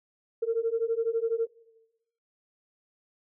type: beating tone pair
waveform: sine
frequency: 450.5 / 462.5 Hz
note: A4 / A#4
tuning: +41 / -14 cents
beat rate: 12 Hz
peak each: -27 dBFS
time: 0.42-1.47 s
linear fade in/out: 10 ms
effects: noise-tail reverb RT60 0.9 s tail -17 dB re dry + tanh soft clip ceiling -17 dBFS